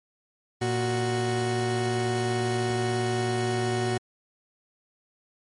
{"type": "tone pair together", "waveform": "30% pulse", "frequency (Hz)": [116.54, 370], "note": ["A#2", "F#4"], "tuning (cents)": [0, 0], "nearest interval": "octave + minor sixth", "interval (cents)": 2000, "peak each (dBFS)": [-25, -24], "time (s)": [0.61, 3.98], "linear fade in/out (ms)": 10, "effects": ["MP3 48 kbps"]}